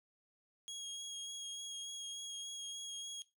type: tone with vibrato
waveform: 25% pulse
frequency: 3288 Hz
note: G#7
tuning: 18 cents flat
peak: -39 dBFS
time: 0.68-3.22 s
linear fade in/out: 0 ms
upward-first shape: sine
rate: 3.4 Hz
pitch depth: 14 cents each way
effects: noise-tail reverb RT60 0.2 s tail -17 dB re dry